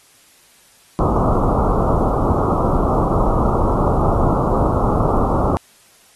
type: low-pass noise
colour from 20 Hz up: pink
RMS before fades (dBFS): -17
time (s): 0.99-5.57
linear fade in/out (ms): 0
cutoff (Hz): 1300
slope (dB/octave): 96
effects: white hiss -51 dBFS RMS until 6.15 s + AAC 32 kbps

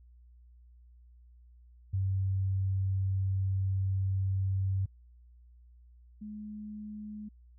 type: tone pair in turn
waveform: sine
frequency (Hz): 96 / 211.2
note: G2 / G#3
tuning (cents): -36 / +29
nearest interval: octave + major second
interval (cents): 1365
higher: second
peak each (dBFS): -27 / -39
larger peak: first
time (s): 1.93-4.86 / 6.21-7.29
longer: first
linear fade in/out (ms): 10
effects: added 60 Hz sine -54 dBFS peak until 7.58 s

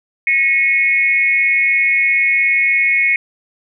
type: tone with amplitude modulation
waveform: sine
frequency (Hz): 2188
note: C#7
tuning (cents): -23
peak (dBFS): -7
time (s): 0.27-3.16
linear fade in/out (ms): 2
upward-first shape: sine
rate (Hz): 283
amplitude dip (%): 85
effects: none

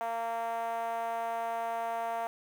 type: tone with band-pass filter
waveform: 5% pulse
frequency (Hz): 230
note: A#3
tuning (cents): -23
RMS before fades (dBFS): -34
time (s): 0.01-2.27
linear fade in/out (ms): 0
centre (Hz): 760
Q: 5.8
effects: 9-bit

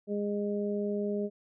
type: harmonic tone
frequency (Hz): 205.2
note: G#3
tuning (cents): -21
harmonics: 1 / 2 / 3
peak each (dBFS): -32 / -32 / -38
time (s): 0.07-1.3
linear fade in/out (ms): 50
effects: none

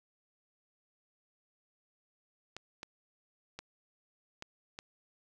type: clicks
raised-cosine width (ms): 0.2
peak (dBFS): -25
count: 5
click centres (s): 2.566 / 2.831 / 3.59 / 4.424 / 4.789
effects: none

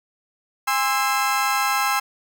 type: chord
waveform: 30% pulse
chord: Ab augmented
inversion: none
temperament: equal with one note detuned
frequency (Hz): 814 / 1046.5 / 1318.5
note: Ab5 / C6 / E6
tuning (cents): -35 / 0 / 0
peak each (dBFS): -21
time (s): 0.67-2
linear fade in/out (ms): 10
effects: none

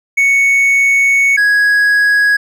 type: tone pair in turn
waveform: triangle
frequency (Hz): 2219 / 1662.4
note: C#7 / G#6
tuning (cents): +1 / +1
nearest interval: perfect fourth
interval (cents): 500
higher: first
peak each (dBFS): -6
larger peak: neither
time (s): 0.17-1.37 / 1.37-2.37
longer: first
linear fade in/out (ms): 10
effects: none

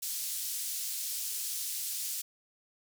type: band-pass noise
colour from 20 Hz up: white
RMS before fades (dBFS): -36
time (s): 0.02-2.22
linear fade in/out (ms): 10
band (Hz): 4600 to 15000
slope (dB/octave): 12
effects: none

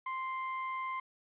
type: tone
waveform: 35% pulse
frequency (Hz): 1046.5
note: C6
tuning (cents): 0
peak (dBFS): -33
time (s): 0.06-1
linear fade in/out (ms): 5
effects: resampled to 8000 Hz + 11-bit

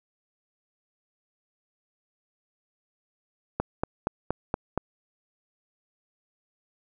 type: click train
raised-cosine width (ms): 1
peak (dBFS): -11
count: 6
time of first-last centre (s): 3.6-4.776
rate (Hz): 4.25
effects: none

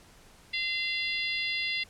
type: harmonic tone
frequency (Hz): 688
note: F5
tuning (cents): -26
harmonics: 3 / 4 / 5 / 6 / 7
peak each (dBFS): -32 / -34 / -36 / -38 / -39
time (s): 0.53-1.84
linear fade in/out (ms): 10
effects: pink hiss -56 dBFS RMS until 1.89 s + low-pass 11000 Hz 12 dB/octave

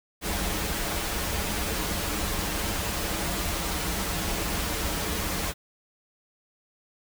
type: noise with comb filter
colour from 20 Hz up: pink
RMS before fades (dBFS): -29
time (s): 0.21-5.54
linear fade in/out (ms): 50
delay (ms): 7.9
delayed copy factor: -0.6
effects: none

